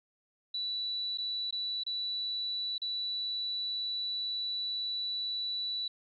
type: tone with dropouts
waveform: sine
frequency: 3951 Hz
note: B7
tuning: in tune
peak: -32 dBFS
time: 0.54-5.88 s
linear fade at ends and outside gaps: 5 ms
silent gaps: 1.175-1.183 / 1.509-1.525 / 1.836-1.864 / 2.781-2.817 s
effects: none